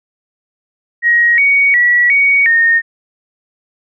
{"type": "tone with pitch steps", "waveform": "sine", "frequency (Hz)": [1889, 2240, 1937, 2241, 1841], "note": ["A#6", "C#7", "B6", "C#7", "A#6"], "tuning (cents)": [22, 18, -34, 18, -22], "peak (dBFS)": -7, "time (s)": [1.02, 2.82], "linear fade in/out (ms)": 50, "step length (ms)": 360, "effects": []}